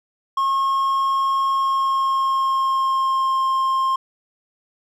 triangle tone with pitch glide, 1082 to 1061 Hz, C#6 to C6, -42 to +24 cents, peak -15 dBFS, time 0.37-3.96 s, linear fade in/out 5 ms, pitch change -34 cents, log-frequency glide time 1.5-3.4 s, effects none

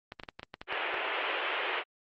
clicks, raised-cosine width 0.3 ms, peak -24 dBFS, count 10, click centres 0.121 / 0.198 / 0.235 / 0.288 / 0.395 / 0.431 / 0.541 / 0.615 / 0.726 / 0.942 s
white band-pass noise, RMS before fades -33 dBFS, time 0.67-1.84 s, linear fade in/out 50 ms, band 350 to 3000 Hz, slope 48 dB/octave
effects Opus 32 kbps

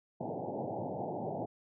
white band-pass noise, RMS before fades -38 dBFS, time 0.2-1.46 s, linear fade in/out 10 ms, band 100 to 860 Hz, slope 96 dB/octave, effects none

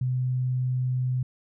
sine tone, 127.2 Hz, C3, 48 cents flat, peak -23 dBFS, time 0.01-1.23 s, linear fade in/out 5 ms, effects none

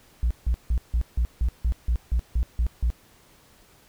sine tone bursts, 58.7 Hz, A#1, 13 cents sharp, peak -17 dBFS, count 12, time 0.23-2.902 s, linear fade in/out 0 ms, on 76 ms, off 160 ms, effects tanh soft clip ceiling -17 dBFS + pink hiss -56 dBFS RMS until 3.88 s

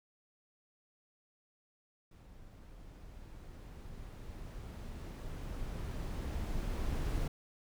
brown noise with level ramp, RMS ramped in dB -55 to -34 dBFS, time 2.11-7.28 s, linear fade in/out 5 ms, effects none

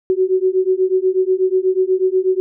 sine beating tone pair, 370 / 378.2 Hz, F#4 / F#4, 0 / +38 cents, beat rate 8.2 Hz, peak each -16 dBFS, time 0.1-2.4 s, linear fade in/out 0 ms, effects none

